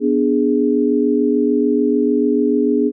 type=chord; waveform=sine; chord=G# diminished; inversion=first; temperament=equal; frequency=246.9 / 293.7 / 415.3 Hz; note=B3 / D4 / G#4; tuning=0 / 0 / 0 cents; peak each=-17 dBFS; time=0-2.92 s; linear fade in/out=50 ms; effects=none